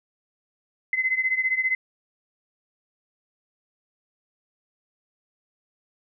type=beating tone pair; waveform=sine; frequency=2043 / 2058 Hz; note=C7 / C7; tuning=-42 / -29 cents; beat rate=15 Hz; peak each=-23 / -26 dBFS; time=0.93-1.75 s; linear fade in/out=2 ms; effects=none